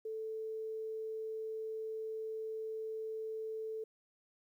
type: tone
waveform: sine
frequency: 440 Hz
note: A4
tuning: in tune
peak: -38 dBFS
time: 0.05-3.84 s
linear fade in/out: 5 ms
effects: 12-bit